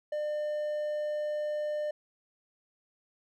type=tone; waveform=triangle; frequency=600 Hz; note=D5; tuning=37 cents sharp; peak=-28 dBFS; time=0.12-1.91 s; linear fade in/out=5 ms; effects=none